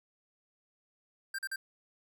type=tone bursts; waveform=square; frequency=1575 Hz; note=G6; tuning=8 cents sharp; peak=-35 dBFS; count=3; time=1.34-1.56 s; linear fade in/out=5 ms; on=46 ms; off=41 ms; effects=none